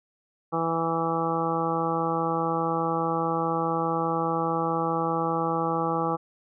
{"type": "harmonic tone", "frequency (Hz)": 164.81, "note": "E3", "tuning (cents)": 0, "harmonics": [1, 2, 3, 4, 5, 6, 7, 8], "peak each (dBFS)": [-32, -31, -30, -37, -29, -39, -30, -36], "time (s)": [0.52, 6.17], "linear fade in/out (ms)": 20, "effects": []}